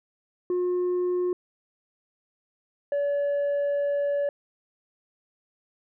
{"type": "tone pair in turn", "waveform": "sine", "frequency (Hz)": [358.9, 571.3], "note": ["F4", "D5"], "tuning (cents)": [47, -48], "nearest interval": "minor sixth", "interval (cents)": 805, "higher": "second", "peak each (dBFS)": -20, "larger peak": "neither", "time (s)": [[0.5, 1.33], [2.92, 4.29]], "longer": "second", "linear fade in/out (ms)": 2, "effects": ["tanh soft clip ceiling -22 dBFS"]}